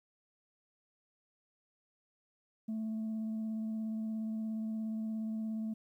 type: tone with vibrato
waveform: sine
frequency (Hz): 220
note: A3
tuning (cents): 0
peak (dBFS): -32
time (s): 2.68-5.74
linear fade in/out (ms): 10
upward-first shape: square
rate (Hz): 17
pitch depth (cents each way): 10
effects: tanh soft clip ceiling -33 dBFS + 12-bit